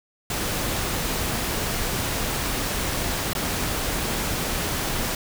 pink noise with dropouts, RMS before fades -26 dBFS, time 0.3-5.15 s, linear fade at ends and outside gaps 2 ms, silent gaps 3.333-3.35 s, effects none

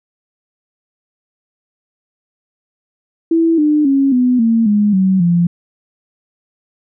sine tone with pitch steps, 329.6 / 300.5 / 274 / 249.8 / 227.7 / 207.6 / 189.31 / 172.59 Hz, E4 / D4 / C#4 / B3 / A#3 / G#3 / F#3 / F3, 0 / +40 / -20 / +20 / -40 / 0 / +40 / -20 cents, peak -9 dBFS, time 3.31-5.47 s, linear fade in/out 5 ms, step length 270 ms, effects none

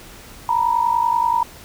sine tone pair together, 922 / 972.4 Hz, A#5 / B5, -19 / -27 cents, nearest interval minor second, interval 92 cents, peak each -18 dBFS, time 0.49-1.43 s, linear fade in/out 2 ms, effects pink hiss -41 dBFS RMS until 1.64 s

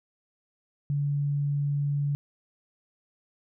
sine tone, 143.4 Hz, D3, 41 cents flat, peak -24 dBFS, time 0.9-2.15 s, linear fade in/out 0 ms, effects none

